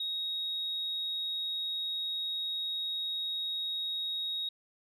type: tone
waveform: sine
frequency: 3770 Hz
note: A#7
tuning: 19 cents sharp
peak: -31 dBFS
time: 0-4.49 s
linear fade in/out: 5 ms
effects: tanh soft clip ceiling -27 dBFS